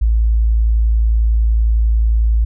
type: tone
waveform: sine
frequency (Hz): 55.5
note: A1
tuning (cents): +16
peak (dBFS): -10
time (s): 0.01-2.45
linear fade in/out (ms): 10
effects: none